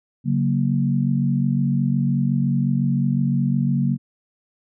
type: chord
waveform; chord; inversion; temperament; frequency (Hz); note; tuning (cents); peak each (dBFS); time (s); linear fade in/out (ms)
sine; F# major; second; equal with one note detuned; 139.31 / 185 / 233.1; C#3 / F#3 / A#3; +9 / 0 / 0; -20 / -23 / -22; 0.24-3.98; 50
effects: none